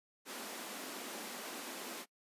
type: high-pass noise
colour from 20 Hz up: pink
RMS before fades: -45 dBFS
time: 0.25-2.06 s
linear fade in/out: 50 ms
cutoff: 210 Hz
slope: 48 dB/octave
effects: noise-tail reverb RT60 0.1 s tail -22 dB re dry + resampled to 32000 Hz